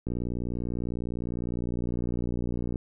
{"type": "click train", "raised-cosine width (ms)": 3, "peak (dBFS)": -19, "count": 162, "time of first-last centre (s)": [0.07, 2.758], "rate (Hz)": 59.9, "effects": []}